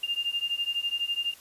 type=beating tone pair; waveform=sine; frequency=2800 / 2812 Hz; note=F7 / F7; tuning=+4 / +11 cents; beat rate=12 Hz; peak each=-30 dBFS; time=0.03-1.34 s; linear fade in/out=5 ms; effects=white hiss -52 dBFS RMS until 1.4 s + resampled to 32000 Hz